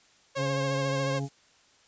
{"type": "tone with vibrato", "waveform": "sawtooth", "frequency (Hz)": 538, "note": "C5", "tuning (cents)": 48, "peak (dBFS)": -25, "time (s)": [0.35, 1.2], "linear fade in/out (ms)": 20, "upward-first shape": "triangle", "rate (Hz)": 14, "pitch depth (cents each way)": 46}
{"type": "harmonic tone", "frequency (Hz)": 138.7, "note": "C#3", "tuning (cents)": 1, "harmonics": [1, 2, 3, 5, 6], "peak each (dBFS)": [-30, -36, -40, -44, -46], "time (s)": [0.36, 1.29], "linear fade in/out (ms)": 50}
{"type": "noise", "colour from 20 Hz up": "violet", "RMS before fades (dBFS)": -42, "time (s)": [0.65, 1.3], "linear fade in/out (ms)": 20}
{"effects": ["white hiss -61 dBFS RMS until 1.87 s", "resampled to 16000 Hz"]}